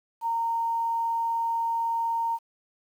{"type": "tone with quantisation", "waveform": "sine", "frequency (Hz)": 921, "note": "A#5", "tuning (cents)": -21, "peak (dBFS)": -24, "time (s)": [0.21, 2.39], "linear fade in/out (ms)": 50, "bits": 9, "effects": []}